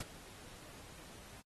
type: noise with ADSR envelope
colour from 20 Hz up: pink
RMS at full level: -38 dBFS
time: 0-1.42 s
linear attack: 7 ms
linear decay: 22 ms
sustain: -17 dB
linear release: 21 ms
effects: AAC 32 kbps